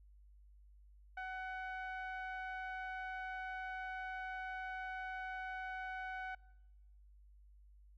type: tone with low-pass filter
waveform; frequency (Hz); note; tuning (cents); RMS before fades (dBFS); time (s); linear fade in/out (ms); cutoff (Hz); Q
sawtooth; 749; F#5; +21; -44; 1.17-6.35; 5; 1800; 2.9
effects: noise-tail reverb RT60 1.0 s tail -24 dB re dry + added 50 Hz sine -59 dBFS peak until 7.97 s